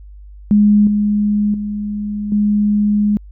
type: tone with level steps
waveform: sine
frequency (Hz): 207.7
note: G#3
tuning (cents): 0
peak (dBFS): -7 / -12 / -19 / -11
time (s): 0.51-3.17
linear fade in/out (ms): 0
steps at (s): 0.87 / 1.54 / 2.32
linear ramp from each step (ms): 2
effects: added 50 Hz sine -34 dBFS peak until 3.31 s